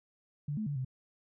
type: tone with pitch steps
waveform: sine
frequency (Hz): 145.9 / 215.3 / 144.2 / 129.7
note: D3 / A3 / D3 / C3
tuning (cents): -11 / -37 / -31 / -15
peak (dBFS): -32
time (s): 0.48-0.848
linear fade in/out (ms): 5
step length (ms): 92
effects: none